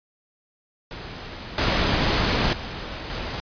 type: noise with level steps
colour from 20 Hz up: pink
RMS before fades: -36 / -21 / -33 / -30 dBFS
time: 0.91-3.4 s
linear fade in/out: 0 ms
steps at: 1.58 / 2.53 / 3.1 s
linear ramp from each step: 2 ms
effects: resampled to 11025 Hz